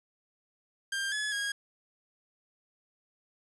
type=tone with pitch steps; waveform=sawtooth; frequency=1593 / 1703 / 1639 Hz; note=G6 / G#6 / G#6; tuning=+27 / +43 / -23 cents; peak=-27 dBFS; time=0.92-1.52 s; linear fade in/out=5 ms; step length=200 ms; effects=resampled to 24000 Hz + 9-bit